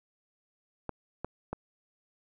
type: clicks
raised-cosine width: 1 ms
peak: -20 dBFS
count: 3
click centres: 0.893 / 1.246 / 1.53 s
effects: none